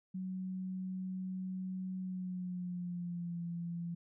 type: tone with pitch glide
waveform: sine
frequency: 186.4 to 170.93 Hz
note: F#3 to F3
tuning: +13 to -37 cents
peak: -37 dBFS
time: 0.14-3.95 s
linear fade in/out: 10 ms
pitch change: -150 cents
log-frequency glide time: 1.98-3.41 s
effects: none